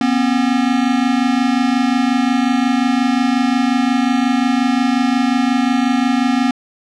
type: tone pair together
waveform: square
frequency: 242.9 / 268.5 Hz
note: B3 / C4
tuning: -29 / +45 cents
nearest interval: major second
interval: 174 cents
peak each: -16 / -17 dBFS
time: 0.01-6.51 s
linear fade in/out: 2 ms
effects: low-pass 5000 Hz 12 dB/octave